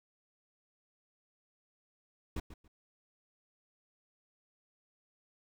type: noise with echo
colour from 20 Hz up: brown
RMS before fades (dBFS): -36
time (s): 2.36-2.4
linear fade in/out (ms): 5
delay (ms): 140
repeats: 2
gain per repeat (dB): -13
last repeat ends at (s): 2.68
effects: none